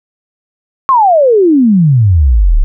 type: exponential sweep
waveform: sine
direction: down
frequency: 1108.7 to 32.01 Hz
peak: -4 dBFS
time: 0.89-2.64 s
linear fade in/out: 0 ms
effects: none